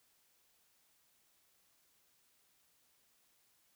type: silence
effects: white hiss -73 dBFS RMS until 3.75 s